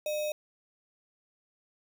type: tone with sample-and-hold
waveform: sine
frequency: 604 Hz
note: D5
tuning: 48 cents sharp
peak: -29 dBFS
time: 0.06-0.32 s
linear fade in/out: 2 ms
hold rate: 3150 Hz
effects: none